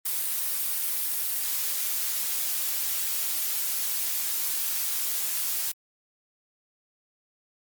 blue noise, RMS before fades -28 dBFS, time 0.05-5.72 s, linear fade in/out 10 ms, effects Opus 32 kbps

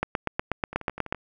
two click trains, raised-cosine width 0.5 ms, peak -9 / -22 dBFS, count 10 / 6, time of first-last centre 0.03-1.125 / 0.73-1.147 s, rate 8.22 / 12 Hz, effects none

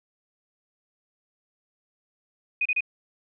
sine tone bursts, 2489 Hz, D#7, in tune, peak -21 dBFS, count 3, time 2.61-2.807 s, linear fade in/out 5 ms, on 45 ms, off 31 ms, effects none

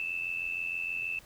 sine tone with amplitude modulation, 2637 Hz, E7, in tune, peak -28 dBFS, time 0-1.19 s, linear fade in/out 0 ms, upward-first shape sine, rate 86.4 Hz, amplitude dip 75%, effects pink hiss -56 dBFS RMS until 1.25 s

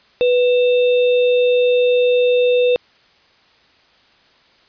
sine tone with sample-and-hold, 493.9 Hz, B4, in tune, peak -11 dBFS, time 0.21-2.76 s, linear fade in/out 0 ms, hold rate 3150 Hz, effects white hiss -53 dBFS RMS until 4.68 s + resampled to 11025 Hz

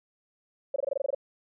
sine tone bursts, 554.4 Hz, C#5, in tune, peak -24 dBFS, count 10, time 0.74-1.148 s, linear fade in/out 5 ms, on 21 ms, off 22 ms, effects none

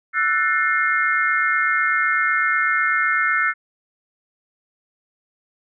sine chord, F# half-diminished seventh, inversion third, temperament just, 1332 / 1480 / 1776 / 2131 Hz, E6 / F#6 / A6 / C7, +18 / 0 / +16 / +31 cents, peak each -22 dBFS, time 0.13-3.54 s, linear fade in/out 50 ms, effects none

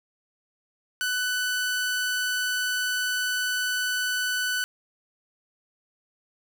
sawtooth tone, 1495 Hz, F#6, 17 cents sharp, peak -21 dBFS, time 1.01-4.64 s, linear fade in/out 0 ms, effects none

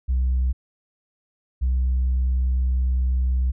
sine tone pair in turn, 63.6 / 63.6 Hz, C2 / C2, -48 / -48 cents, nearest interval unison, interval 0 cents, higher neither, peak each -16 dBFS, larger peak neither, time 0.08-0.53 / 1.61-3.52 s, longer second, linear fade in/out 20 ms, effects tanh soft clip ceiling -16 dBFS

